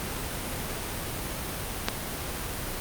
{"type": "click", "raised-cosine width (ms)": 0.2, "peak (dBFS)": -6, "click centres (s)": 1.885, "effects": ["pink hiss -33 dBFS RMS until 2.8 s", "Opus 32 kbps"]}